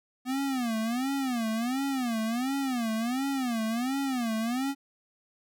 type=tone with vibrato; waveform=square; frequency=246.9 Hz; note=B3; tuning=in tune; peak=-28 dBFS; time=0.25-4.75 s; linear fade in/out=50 ms; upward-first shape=sine; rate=1.4 Hz; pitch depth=200 cents each way; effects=none